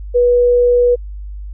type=tone; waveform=sine; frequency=487.3 Hz; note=B4; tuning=23 cents flat; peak=-8 dBFS; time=0.14-0.96 s; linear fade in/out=20 ms; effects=added 50 Hz sine -25 dBFS peak until 1.53 s